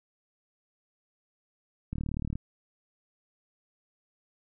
click train, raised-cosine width 5 ms, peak -21 dBFS, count 17, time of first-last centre 1.93-2.356 s, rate 37.6 Hz, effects none

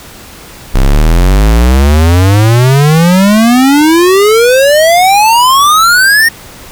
square exponential sweep, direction up, 31.24 to 1864.7 Hz, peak -4 dBFS, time 0.74-6.29 s, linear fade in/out 10 ms, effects pink hiss -31 dBFS RMS until 6.71 s

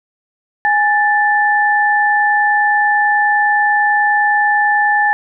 sine tone pair together, 830.6 / 1760 Hz, G#5 / A6, 0 / 0 cents, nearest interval octave + minor second, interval 1300 cents, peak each -13 dBFS, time 0.65-5.13 s, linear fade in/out 0 ms, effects none

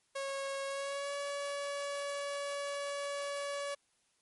sawtooth tone with pitch glide, 548 to 567.7 Hz, C#5 to C#5, -20 to +41 cents, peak -32 dBFS, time 0.15-3.75 s, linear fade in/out 10 ms, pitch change +61 cents, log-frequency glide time 0.66-1.13 s, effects white hiss -74 dBFS RMS until 4.21 s + MP3 48 kbps

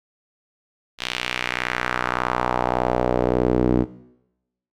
sawtooth tone with band-pass filter sweep, 61.74 Hz, B1, in tune, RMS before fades -22 dBFS, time 0.98-3.86 s, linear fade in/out 50 ms, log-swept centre 3400 to 300 Hz, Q 1.8, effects noise-tail reverb RT60 0.9 s tail -18 dB re dry

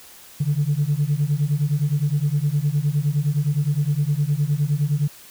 sine beating tone pair, 141.2 / 150.9 Hz, C#3 / D3, +32 / +47 cents, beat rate 9.7 Hz, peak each -20 dBFS, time 0.4-5.08 s, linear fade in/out 10 ms, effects tanh soft clip ceiling -12 dBFS + white hiss -45 dBFS RMS until 5.3 s

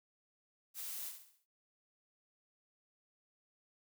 blue noise with echo, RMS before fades -44 dBFS, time 0.74-1.13 s, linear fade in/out 50 ms, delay 67 ms, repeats 5, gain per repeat -7 dB, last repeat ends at 1.465 s, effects none

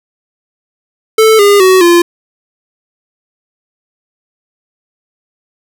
square tone with pitch steps, 440 / 405.8 / 374.3 / 345.2 Hz, A4 / G#4 / F#4 / F4, 0 / -40 / +20 / -20 cents, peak -4 dBFS, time 1.18-2.02 s, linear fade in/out 5 ms, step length 210 ms, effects none

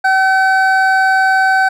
triangle tone pair together, 763.5 / 1527 Hz, G5 / G6, -46 / -46 cents, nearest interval octave, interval 1200 cents, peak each -10 dBFS, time 0.04-1.69 s, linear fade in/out 10 ms, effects none

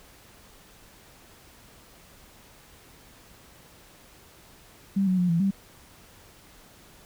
sine tone with pitch steps, 195.8 / 185 / 178.6 / 167.8 / 195.5 Hz, G3 / F#3 / F3 / E3 / G3, -2 / 0 / +39 / +31 / -4 cents, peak -20 dBFS, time 4.96-5.51 s, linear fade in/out 10 ms, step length 110 ms, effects pink hiss -53 dBFS RMS until 7.05 s

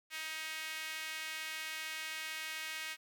sawtooth tone with high-pass filter, 315.6 Hz, D#4, 25 cents sharp, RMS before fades -42 dBFS, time 0.1-2.97 s, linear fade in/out 50 ms, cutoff 2100 Hz, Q 2, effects 11-bit

